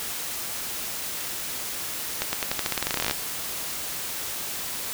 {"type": "accelerating click train", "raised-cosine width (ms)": 0.2, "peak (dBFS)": -7, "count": 20, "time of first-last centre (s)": [2.22, 3.111], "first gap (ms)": 110, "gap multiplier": 0.89, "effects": ["white hiss -32 dBFS RMS until 4.93 s"]}